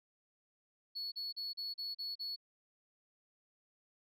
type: tone bursts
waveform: sine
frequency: 4395 Hz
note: C#8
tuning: 16 cents flat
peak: -36 dBFS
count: 7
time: 0.95-2.362 s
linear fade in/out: 20 ms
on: 170 ms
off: 37 ms
effects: tanh soft clip ceiling -37 dBFS